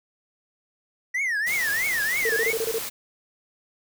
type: tone with vibrato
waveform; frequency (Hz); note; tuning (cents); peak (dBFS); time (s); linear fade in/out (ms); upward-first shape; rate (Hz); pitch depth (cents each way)
triangle; 1911; A#6; +43; -21; 1.14-2.53; 10; triangle; 3.1; 290
type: noise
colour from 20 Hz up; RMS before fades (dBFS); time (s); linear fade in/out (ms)
white; -32; 1.46-2.9; 20
type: tone bursts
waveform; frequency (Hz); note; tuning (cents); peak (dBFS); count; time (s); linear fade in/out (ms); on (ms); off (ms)
sine; 451.7; A4; +45; -23; 8; 2.25-2.784; 2; 44; 26
effects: none